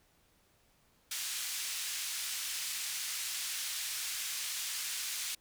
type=band-pass noise; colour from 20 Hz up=white; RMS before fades=-38 dBFS; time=1.11-5.35 s; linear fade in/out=5 ms; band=2000 to 9200 Hz; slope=12 dB/octave; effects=pink hiss -69 dBFS RMS until 5.4 s